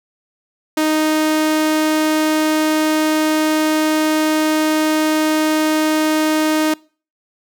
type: tone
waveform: sawtooth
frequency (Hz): 310.5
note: D#4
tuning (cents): -3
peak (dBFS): -10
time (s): 0.77-6.74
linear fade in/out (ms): 5
effects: noise-tail reverb RT60 0.4 s tail -25 dB re dry